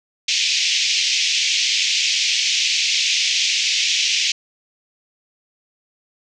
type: band-pass noise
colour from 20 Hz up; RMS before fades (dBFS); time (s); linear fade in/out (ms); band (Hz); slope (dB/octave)
pink; -19; 0.28-4.32; 5; 2300 to 6500; 48
effects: none